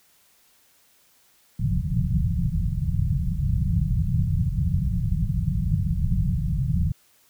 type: low-pass noise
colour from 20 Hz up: white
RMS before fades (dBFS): -23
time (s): 1.59-6.92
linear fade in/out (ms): 5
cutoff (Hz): 180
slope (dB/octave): 96
effects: white hiss -60 dBFS RMS until 7.29 s